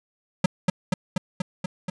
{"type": "tone with echo", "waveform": "square", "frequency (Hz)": 183.6, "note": "F#3", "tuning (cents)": -13, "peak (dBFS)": -15, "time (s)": [0.44, 0.46], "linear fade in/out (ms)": 5, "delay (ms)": 240, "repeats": 6, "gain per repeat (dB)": -2, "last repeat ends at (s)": 1.9, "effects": ["resampled to 22050 Hz"]}